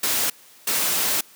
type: noise bursts at uneven times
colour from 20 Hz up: white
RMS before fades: -22 dBFS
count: 2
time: 0.03-0.3 / 0.67-1.21 s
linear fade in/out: 5 ms
effects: white hiss -50 dBFS RMS until 1.35 s + high-pass 150 Hz 12 dB/octave